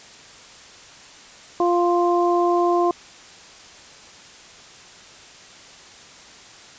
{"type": "harmonic tone", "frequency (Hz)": 349.1, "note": "F4", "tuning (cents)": -1, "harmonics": [1, 2, 3], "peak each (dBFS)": [-18, -21, -23], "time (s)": [1.6, 2.91], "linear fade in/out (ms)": 2, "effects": ["white hiss -44 dBFS RMS until 6.78 s", "resampled to 16000 Hz"]}